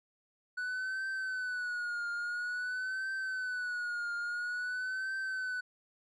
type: tone with vibrato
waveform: triangle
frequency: 1480 Hz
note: F#6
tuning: in tune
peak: -32 dBFS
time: 0.57-5.61 s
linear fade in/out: 10 ms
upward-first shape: triangle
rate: 0.49 Hz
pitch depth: 88 cents each way
effects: resampled to 24000 Hz